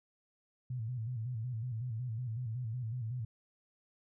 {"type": "tone with vibrato", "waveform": "sine", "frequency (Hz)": 118.2, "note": "A#2", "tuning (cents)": 24, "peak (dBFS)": -35, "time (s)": [0.7, 3.25], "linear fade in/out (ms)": 5, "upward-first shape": "square", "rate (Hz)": 5.4, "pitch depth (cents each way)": 110, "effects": []}